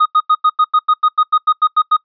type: tone bursts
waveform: triangle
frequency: 1244.5 Hz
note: D#6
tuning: in tune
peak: -6 dBFS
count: 14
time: 0-1.968 s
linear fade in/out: 10 ms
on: 57 ms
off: 90 ms
effects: noise-tail reverb RT60 0.1 s tail -22 dB re dry + resampled to 11025 Hz